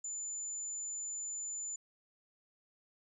sine tone, 7040 Hz, A8, in tune, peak -38 dBFS, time 0.04-1.76 s, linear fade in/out 5 ms, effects none

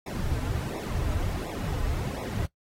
brown noise with flanger, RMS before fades -30 dBFS, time 0.06-2.46 s, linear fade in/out 5 ms, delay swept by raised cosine 0.65 to 5.65 ms, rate 1.4 Hz, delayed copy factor -1, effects noise-tail reverb RT60 0.1 s tail -17 dB re dry + AAC 48 kbps

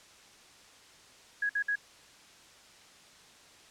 sine tone bursts, 1661.2 Hz, G#6, in tune, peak -27 dBFS, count 3, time 1.42-1.756 s, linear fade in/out 5 ms, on 74 ms, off 57 ms, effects white hiss -56 dBFS RMS until 3.7 s + low-pass 7000 Hz 12 dB/octave

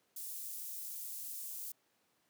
white high-pass noise, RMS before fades -44 dBFS, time 0.16-1.72 s, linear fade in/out 5 ms, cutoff 8600 Hz, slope 12 dB/octave, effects pink hiss -75 dBFS RMS until 2.29 s + high-pass 200 Hz 12 dB/octave

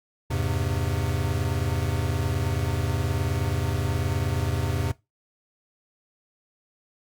square chord, E augmented, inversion none, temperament equal with one note detuned, 82.41 / 101.28 / 130.81 Hz, E2 / G#2 / B#2, 0 / -43 / 0 cents, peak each -29 dBFS, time 0.3-4.92 s, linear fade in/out 10 ms, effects noise-tail reverb RT60 0.2 s tail -19 dB re dry + Opus 48 kbps

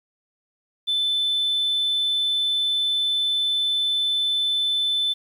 sine tone, 3520 Hz, A7, in tune, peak -18 dBFS, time 0.87-5.14 s, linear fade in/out 20 ms, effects tanh soft clip ceiling -17 dBFS + 9-bit

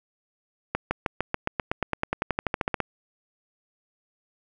accelerating click train, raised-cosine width 0.5 ms, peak -9 dBFS, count 21, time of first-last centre 0.75-2.803 s, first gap 160 ms, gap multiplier 0.95, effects none

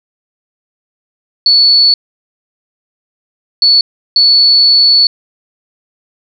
sine tone bursts at uneven times, 4435 Hz, C#8, in tune, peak -4 dBFS, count 3, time 1.46-1.94 / 3.62-3.81 / 4.16-5.07 s, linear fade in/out 2 ms, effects none

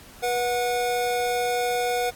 square tone pair together, 486.6 / 731 Hz, B4 / F#5, -26 / -21 cents, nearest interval perfect fifth, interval 705 cents, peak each -26 dBFS, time 0.22-2.11 s, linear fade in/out 20 ms, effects pink hiss -47 dBFS RMS until 2.15 s + AAC 64 kbps

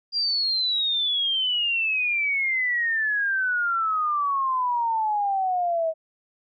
sine exponential sweep, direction down, 4823 to 635 Hz, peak -21 dBFS, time 0.12-5.94 s, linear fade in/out 50 ms, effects none

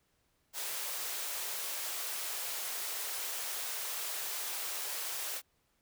white high-pass noise, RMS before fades -38 dBFS, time 0.53-5.42 s, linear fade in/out 50 ms, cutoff 420 Hz, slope 24 dB/octave, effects pink hiss -75 dBFS RMS until 5.81 s

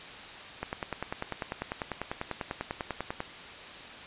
click train, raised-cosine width 0.5 ms, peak -17 dBFS, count 27, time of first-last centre 0.63-3.204 s, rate 10.1 Hz, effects white hiss -44 dBFS RMS until 4.06 s + resampled to 8000 Hz

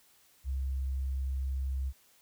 sine tone, 66.5 Hz, C2, 29 cents sharp, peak -30 dBFS, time 0.44-1.93 s, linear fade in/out 50 ms, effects white hiss -64 dBFS RMS until 2.21 s

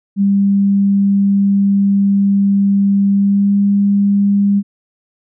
sine tone with pitch glide, 198.7 to 200.8 Hz, G3 to G3, +24 to +42 cents, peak -9 dBFS, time 0.16-4.63 s, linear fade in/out 50 ms, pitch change +18 cents, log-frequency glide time 3.12-3.54 s, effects none

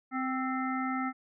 harmonic tone with a mistuned harmonic, 260 Hz, C4, 11 cents flat, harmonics 1 / 3 / 5 / 7 / 8, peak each -32 / -37 / -35 / -44 / -41 dBFS, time 0.11-1.13 s, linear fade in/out 50 ms, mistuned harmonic 5, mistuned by +26 cents, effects none

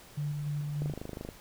sine tone with tremolo, 146.83 Hz, D3, in tune, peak -30 dBFS, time 0.17-0.93 s, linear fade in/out 10 ms, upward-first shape square, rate 3.4 Hz, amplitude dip 25%
click train, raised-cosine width 2 ms, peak -25 dBFS, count 13, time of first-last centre 0.82-1.289 s, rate 25.6 Hz
effects pink hiss -53 dBFS RMS until 1.4 s

